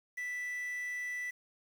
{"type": "tone with quantisation", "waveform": "triangle", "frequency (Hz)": 1975.5, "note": "B6", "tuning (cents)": 0, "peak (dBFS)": -34, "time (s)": [0.17, 1.31], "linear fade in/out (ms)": 10, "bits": 9, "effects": []}